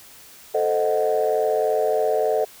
sine chord, A diminished seventh, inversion none, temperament equal, 440 / 523.3 / 622.3 / 740 Hz, A4 / C5 / Eb5 / Gb5, 0 / 0 / 0 / 0 cents, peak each -21 / -25 / -22 / -25 dBFS, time 0.54-2.45 s, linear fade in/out 10 ms, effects tanh soft clip ceiling -10 dBFS + white hiss -46 dBFS RMS until 2.6 s

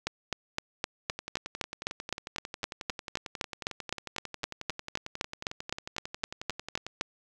two click trains, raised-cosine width 0.2 ms, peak -20 / -12 dBFS, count 65 / 28, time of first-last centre 1.1-6.866 / 0.07-7.011 s, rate 11.1 / 3.89 Hz, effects none

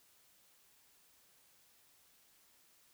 silence, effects white hiss -68 dBFS RMS until 2.93 s

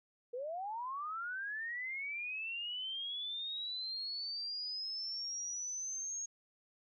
sine linear sweep, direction up, 466.2 to 6590 Hz, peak -38 dBFS, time 0.33-6.26 s, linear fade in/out 10 ms, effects none

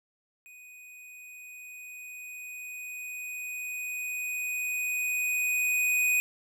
square tone with level ramp, 2489 Hz, D#7, in tune, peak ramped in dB -49 to -23 dBFS, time 0.46-6.2 s, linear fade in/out 0 ms, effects none

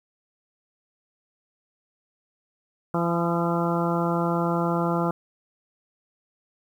harmonic tone with a mistuned harmonic, 170 Hz, F3, 46 cents flat, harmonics 1 / 2 / 3 / 4 / 5 / 6 / 7 / 8, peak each -25 / -28 / -30 / -31 / -32 / -33 / -33 / -34 dBFS, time 2.94-5.11 s, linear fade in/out 2 ms, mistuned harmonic 7, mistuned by +39 cents, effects 9-bit

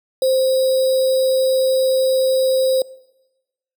sine tone with sample-and-hold, 523.3 Hz, C5, in tune, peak -13 dBFS, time 0.22-2.82 s, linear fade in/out 2 ms, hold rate 4410 Hz, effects noise-tail reverb RT60 1.0 s tail -21 dB re dry

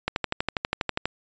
click train, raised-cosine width 0.3 ms, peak -8 dBFS, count 13, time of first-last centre 0.08-1.056 s, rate 12.3 Hz, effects resampled to 16000 Hz

